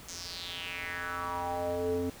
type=tone with band-pass filter sweep; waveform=square; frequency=87.8 Hz; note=F2; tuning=10 cents sharp; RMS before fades=-35 dBFS; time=0.08-2.1 s; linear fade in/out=5 ms; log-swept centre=6500 to 330 Hz; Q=4.3; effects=pink hiss -50 dBFS RMS until 2.2 s